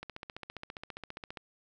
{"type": "click train", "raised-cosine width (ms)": 0.3, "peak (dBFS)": -25, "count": 21, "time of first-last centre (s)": [0.03, 1.372], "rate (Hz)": 14.9, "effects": []}